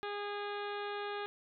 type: harmonic tone with a mistuned harmonic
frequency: 409.7 Hz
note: G#4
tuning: 24 cents flat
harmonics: 1 / 2 / 3 / 4 / 5 / 6 / 7 / 8 / 9 / 10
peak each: -40 / -43 / -45 / -46 / -54 / -51 / -55 / -53 / -54 / -59 dBFS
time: 0.03-1.26 s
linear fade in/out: 0 ms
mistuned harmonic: 8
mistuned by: +39 cents
effects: none